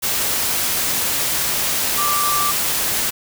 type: tone in noise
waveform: sine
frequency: 1174.7 Hz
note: D6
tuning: in tune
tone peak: -19 dBFS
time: 1.97-2.52 s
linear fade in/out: 20 ms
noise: white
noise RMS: -20 dBFS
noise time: 0.02-3.11 s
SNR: -2 dB
effects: none